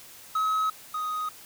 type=tone pair in turn; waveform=triangle; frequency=1279 / 1250.5 Hz; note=D#6 / D#6; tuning=+47 / +8 cents; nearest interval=unison; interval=39 cents; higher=first; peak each=-21 / -26 dBFS; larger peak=first; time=0.35-0.7 / 0.94-1.29 s; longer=neither; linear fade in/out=5 ms; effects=white hiss -48 dBFS RMS until 1.45 s